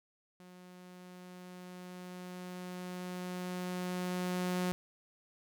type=tone with level ramp; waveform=sawtooth; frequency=180.9 Hz; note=F#3; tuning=39 cents flat; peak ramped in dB=-49 to -27 dBFS; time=0.4-4.72 s; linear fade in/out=0 ms; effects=none